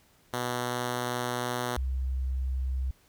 5% pulse / sine tone pair in turn, 122.8 / 65.05 Hz, B2 / C2, -9 / -9 cents, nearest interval major seventh, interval 1100 cents, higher first, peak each -18 / -27 dBFS, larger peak first, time 0.33-1.77 / 1.77-2.91 s, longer first, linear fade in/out 5 ms, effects pink hiss -63 dBFS RMS until 3.08 s

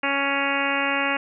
harmonic tone, 278.3 Hz, C#4, 7 cents sharp, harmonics 1 / 2 / 3 / 4 / 5 / 6 / 7 / 8 / 9 / 10, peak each -30 / -30 / -30 / -30 / -30 / -30 / -30 / -30 / -30 / -30 dBFS, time 0.03-1.17 s, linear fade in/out 5 ms, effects none

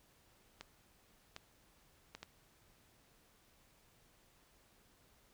clicks, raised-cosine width 0.2 ms, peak -29 dBFS, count 4, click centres 0.61 / 1.364 / 2.15 / 2.23 s, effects pink hiss -69 dBFS RMS until 5.33 s

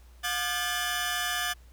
sawtooth tone cluster, 717 / 1200 / 1577 / 1725 / 2992 Hz, F5 / D6 / G6 / A6 / F#7, +45 / +37 / +10 / -35 / +19 cents, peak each -32 / -32 / -35 / -28 / -32 dBFS, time 0.23-1.54 s, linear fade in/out 20 ms, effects added 60 Hz sine -50 dBFS peak until 1.72 s + pink hiss -62 dBFS RMS until 1.72 s

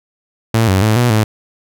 sawtooth tone with pitch steps, 113.2 / 95 / 108.7 / 121.4 / 108.5 Hz, A2 / F#2 / A2 / B2 / A2, +50 / +46 / -21 / -29 / -24 cents, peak -6 dBFS, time 0.54-1.24 s, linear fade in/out 5 ms, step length 140 ms, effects none

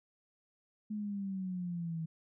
sine exponential sweep, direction down, 214 to 160 Hz, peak -35 dBFS, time 0.9-2.06 s, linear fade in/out 10 ms, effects none

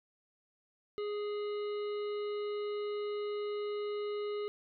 harmonic tone with a mistuned harmonic, 415.3 Hz, G#4, in tune, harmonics 1 / 3 / 5 / 7 / 9 / 10, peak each -34 / -47 / -53 / -53 / -58 / -59 dBFS, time 0.98-4.48 s, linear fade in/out 0 ms, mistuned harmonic 10, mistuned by -20 cents, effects none

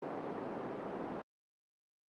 pink band-pass noise, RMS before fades -41 dBFS, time 0.02-1.22 s, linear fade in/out 5 ms, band 230 to 860 Hz, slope 12 dB/octave, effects high-pass 150 Hz 12 dB/octave + Opus 32 kbps

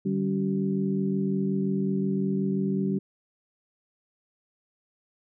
sine tone cluster, 148.1 / 193.7 / 281.5 / 381.8 Hz, D3 / G3 / C#4 / G4, +15 / -20 / +27 / -46 cents, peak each -33 / -25 / -33 / -32 dBFS, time 0.05-2.99 s, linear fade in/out 10 ms, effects none

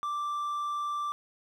triangle tone, 1174.7 Hz, D6, in tune, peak -28 dBFS, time 0.03-1.12 s, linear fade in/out 0 ms, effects none

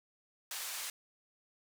white band-pass noise, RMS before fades -41 dBFS, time 0.51-0.9 s, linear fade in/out 2 ms, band 880 to 11000 Hz, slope 12 dB/octave, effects none

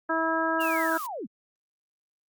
harmonic tone, 324.8 Hz, E4, 26 cents flat, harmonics 1 / 2 / 3 / 4 / 5, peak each -30 / -30 / -30 / -30 / -30 dBFS, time 0.09-0.98 s, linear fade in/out 10 ms
sine linear sweep, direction down, 2900 to 164.81 Hz, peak -32 dBFS, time 0.59-1.27 s, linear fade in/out 20 ms
blue noise, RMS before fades -40 dBFS, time 0.6-1.07 s, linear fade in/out 10 ms
effects Opus 48 kbps

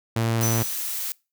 sawtooth tone, 114.2 Hz, A#2, 35 cents flat, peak -17 dBFS, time 0.16-0.63 s, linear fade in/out 5 ms
blue noise, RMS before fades -29 dBFS, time 0.41-1.12 s, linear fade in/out 0 ms
sine tone with exponential decay, 5990 Hz, F#8, 20 cents sharp, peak -23 dBFS, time 0.43-1.08 s, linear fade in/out 1 ms, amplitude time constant 140 ms
effects noise-tail reverb RT60 0.3 s tail -25 dB re dry

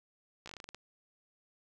slowing click train, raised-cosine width 0.2 ms, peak -28 dBFS, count 10, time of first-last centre 0.46-0.746 s, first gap 15 ms, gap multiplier 1.18, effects none

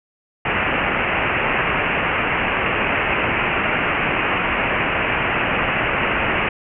white low-pass noise, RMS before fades -20 dBFS, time 0.45-6.49 s, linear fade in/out 5 ms, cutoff 2800 Hz, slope 96 dB/octave, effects none

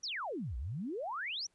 sine exponential two-way sweep, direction down then up, 6110 to 55 to 6110 Hz, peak -36 dBFS, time 0.03-1.47 s, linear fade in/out 10 ms, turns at 0.57 s, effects pink hiss -75 dBFS RMS until 1.54 s + resampled to 24000 Hz

